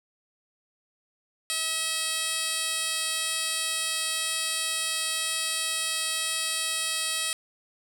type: tone with band-pass filter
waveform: 10% pulse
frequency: 643 Hz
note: E5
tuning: 43 cents flat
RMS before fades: -29 dBFS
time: 1.5-7.33 s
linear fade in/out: 0 ms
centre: 7300 Hz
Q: 1.3
effects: 8-bit